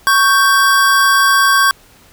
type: tone pair together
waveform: square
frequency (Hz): 1110.9 / 1568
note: C#6 / G6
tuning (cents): +3 / 0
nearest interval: tritone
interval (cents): 597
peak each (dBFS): -12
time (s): 0.07-1.71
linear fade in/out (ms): 0
effects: pink hiss -46 dBFS RMS until 2.12 s